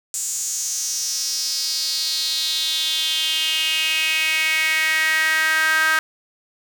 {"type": "tone with high-pass filter sweep", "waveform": "sawtooth", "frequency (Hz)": 316.3, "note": "D#4", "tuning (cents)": 29, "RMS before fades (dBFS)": -21, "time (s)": [0.14, 5.99], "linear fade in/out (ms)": 0, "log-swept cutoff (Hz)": [7400, 1500], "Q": 4.9, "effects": ["7-bit"]}